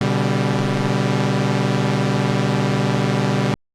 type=chord; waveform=sawtooth; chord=G major; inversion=first; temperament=equal with one note detuned; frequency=123.47 / 143.56 / 196 Hz; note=B2 / D3 / G3; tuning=0 / -39 / 0 cents; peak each=-17 dBFS; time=0.01-3.54 s; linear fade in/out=0 ms; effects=low-pass 6000 Hz 12 dB/octave + Opus 48 kbps